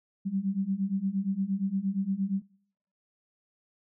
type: beating tone pair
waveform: sine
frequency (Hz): 189.6 / 198.2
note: F#3 / G3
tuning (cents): +43 / +19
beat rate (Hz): 8.6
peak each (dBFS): -31 / -29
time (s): 0.25-2.42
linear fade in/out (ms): 20
effects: noise-tail reverb RT60 0.7 s tail -25 dB re dry